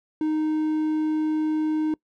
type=tone; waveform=triangle; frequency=310 Hz; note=D#4; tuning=6 cents flat; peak=-19 dBFS; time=0.21-1.94 s; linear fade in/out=2 ms; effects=noise-tail reverb RT60 0.1 s tail -24 dB re dry